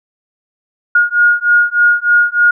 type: beating tone pair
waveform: sine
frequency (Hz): 1431 / 1434.3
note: F6 / F6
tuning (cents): +42 / +46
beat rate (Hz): 3.3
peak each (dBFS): -11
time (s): 0.95-2.51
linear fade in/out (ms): 5
effects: none